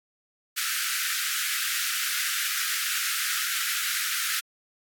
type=high-pass noise; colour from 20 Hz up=pink; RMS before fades=-28 dBFS; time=0.56-4.41 s; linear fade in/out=20 ms; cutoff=1300 Hz; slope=96 dB/octave; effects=AAC 64 kbps